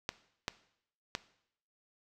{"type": "clicks", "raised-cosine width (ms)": 0.2, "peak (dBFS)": -15, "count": 3, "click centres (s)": [0.091, 0.481, 1.151], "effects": ["noise-tail reverb RT60 0.7 s tail -17 dB re dry"]}